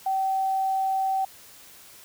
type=tone; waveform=sine; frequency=769 Hz; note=G5; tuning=33 cents flat; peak=-22 dBFS; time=0.06-1.25 s; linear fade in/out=5 ms; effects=white hiss -49 dBFS RMS until 2.04 s